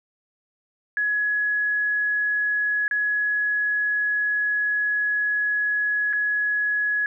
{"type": "tone with dropouts", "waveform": "sine", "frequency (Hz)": 1683, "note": "G#6", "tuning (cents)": 23, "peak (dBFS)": -20, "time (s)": [0.97, 7.06], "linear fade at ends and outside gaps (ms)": 1, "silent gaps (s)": [[2.88, 2.911], [6.129, 6.133]], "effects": []}